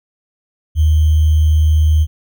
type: tone with sample-and-hold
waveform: sine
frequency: 77.78 Hz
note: D#2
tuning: in tune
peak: -8 dBFS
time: 0.75-2.07 s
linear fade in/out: 50 ms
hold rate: 3150 Hz
effects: none